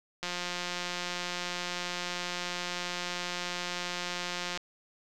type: click train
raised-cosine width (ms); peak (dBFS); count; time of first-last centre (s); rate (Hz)
0.2; -17; 770; 0.23-4.575; 177
effects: none